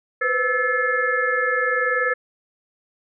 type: tone cluster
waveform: sine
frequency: 491.6 / 512 / 1311 / 1726 / 2129 Hz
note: B4 / C5 / E6 / A6 / C7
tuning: -8 / -38 / -10 / -34 / +30 cents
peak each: -27 / -26 / -25 / -21 / -30 dBFS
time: 0.21-2.14 s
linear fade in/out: 10 ms
effects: none